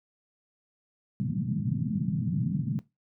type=band-pass noise; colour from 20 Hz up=white; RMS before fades=-29 dBFS; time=1.2-2.79 s; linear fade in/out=0 ms; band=110 to 220 Hz; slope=48 dB/octave; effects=noise-tail reverb RT60 0.2 s tail -18 dB re dry